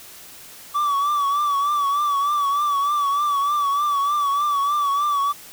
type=tone with vibrato; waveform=triangle; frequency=1150 Hz; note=D6; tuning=37 cents flat; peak=-16 dBFS; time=0.74-5.33 s; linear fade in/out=20 ms; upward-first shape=triangle; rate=3.3 Hz; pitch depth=70 cents each way; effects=white hiss -42 dBFS RMS until 5.52 s